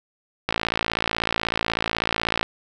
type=click train; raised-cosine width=0.3 ms; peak=-5 dBFS; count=110; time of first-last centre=0.49-2.43 s; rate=56.2 Hz; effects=none